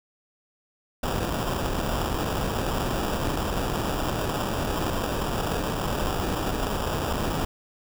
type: noise with sample-and-hold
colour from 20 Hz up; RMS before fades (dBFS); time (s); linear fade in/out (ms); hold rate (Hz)
pink; -27; 1.03-7.45; 5; 2100
effects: none